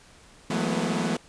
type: tone cluster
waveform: sawtooth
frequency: 164.8 / 182.3 / 212.1 / 226.6 / 248.2 Hz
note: E3 / F#3 / G#3 / A#3 / B3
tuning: 0 / -25 / +37 / -49 / +9 cents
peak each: -27 dBFS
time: 0.5-1.17 s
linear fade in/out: 5 ms
effects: pink hiss -53 dBFS RMS until 1.28 s + resampled to 22050 Hz